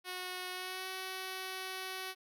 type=tone with pitch glide; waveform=5% pulse; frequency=365.8 to 376.1 Hz; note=F#4 to F#4; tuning=-20 to +28 cents; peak=-28 dBFS; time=0.04-2.15 s; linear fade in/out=50 ms; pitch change=+48 cents; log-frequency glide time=0.52-0.87 s; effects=none